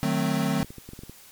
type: chord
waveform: square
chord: D# diminished seventh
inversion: none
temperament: equal with one note detuned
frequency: 153.24 / 185 / 220 / 261.6 Hz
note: D#3 / F#3 / A3 / C4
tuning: -26 / 0 / 0 / 0 cents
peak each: -29 dBFS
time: 0.03-0.63 s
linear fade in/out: 0 ms
type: clicks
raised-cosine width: 3 ms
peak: -27 dBFS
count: 9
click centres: 0.604 / 0.646 / 0.705 / 0.783 / 0.89 / 0.934 / 0.991 / 1.035 / 1.096 s
effects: white hiss -50 dBFS RMS until 1.31 s + MP3 96 kbps